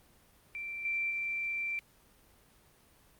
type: tone with level steps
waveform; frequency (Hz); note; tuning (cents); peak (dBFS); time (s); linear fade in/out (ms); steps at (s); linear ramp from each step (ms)
sine; 2349; D7; 0; -37 / -30 / -32; 0.55-1.79; 0; 0.85 / 1.1; 2
effects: pink hiss -63 dBFS RMS until 3.19 s + Opus 32 kbps